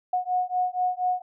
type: beating tone pair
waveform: sine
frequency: 727 / 731.2 Hz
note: F#5 / F#5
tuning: -31 / -21 cents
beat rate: 4.2 Hz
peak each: -26 / -26 dBFS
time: 0.13-1.22 s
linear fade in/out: 5 ms
effects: none